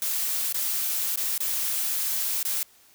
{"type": "noise with dropouts", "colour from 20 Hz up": "blue", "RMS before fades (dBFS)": -27, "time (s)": [0.02, 2.63], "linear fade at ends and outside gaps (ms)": 1, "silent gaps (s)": [[0.525, 0.544], [1.159, 1.174], [1.379, 1.404], [2.429, 2.451]], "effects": ["white hiss -57 dBFS RMS until 2.94 s"]}